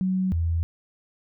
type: tone pair in turn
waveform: sine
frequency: 186.9 / 83.25 Hz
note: F#3 / E2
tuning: +18 / +18 cents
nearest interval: octave + major second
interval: 1400 cents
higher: first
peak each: -21 dBFS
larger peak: neither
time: 0.01-0.32 / 0.32-0.63 s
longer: neither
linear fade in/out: 0 ms
effects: none